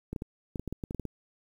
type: clicks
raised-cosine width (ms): 3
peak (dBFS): -22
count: 12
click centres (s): 0.13 / 0.162 / 0.221 / 0.558 / 0.596 / 0.677 / 0.726 / 0.838 / 0.909 / 0.947 / 0.997 / 1.053
effects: 9-bit